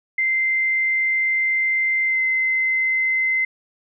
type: tone with pitch glide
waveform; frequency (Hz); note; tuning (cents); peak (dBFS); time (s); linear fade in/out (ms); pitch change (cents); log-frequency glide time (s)
sine; 2082 to 2062; C7 to C7; -9 to -26; -17; 0.18-3.45; 5; -17; 2.06-2.21
effects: none